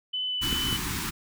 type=tone with vibrato; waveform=sine; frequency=3000 Hz; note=F#7; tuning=23 cents sharp; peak=-27 dBFS; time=0.13-0.77 s; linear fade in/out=10 ms; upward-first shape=sine; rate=2.5 Hz; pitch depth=10 cents each way
type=band-stop noise; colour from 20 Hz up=pink; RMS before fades=-31 dBFS; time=0.41-1.11 s; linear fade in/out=20 ms; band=370 to 910 Hz; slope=48 dB/octave
type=clicks; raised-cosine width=3 ms; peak=-17 / -20 dBFS; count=2; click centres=0.528 / 0.728 s
effects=none